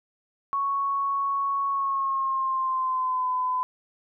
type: tone with pitch glide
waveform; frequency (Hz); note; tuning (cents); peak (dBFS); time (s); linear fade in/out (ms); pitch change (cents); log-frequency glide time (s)
sine; 1108.7 to 1010.8; C#6 to B5; 0 to +40; -23; 0.53-3.63; 0; -160; 1.69-3.29
effects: none